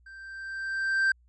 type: tone with level ramp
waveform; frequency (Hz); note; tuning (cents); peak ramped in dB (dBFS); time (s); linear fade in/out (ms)
triangle; 1568; G6; 0; -43 to -18; 0.06-1.12; 5
effects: added 60 Hz sine -58 dBFS peak until 1.28 s + resampled to 22050 Hz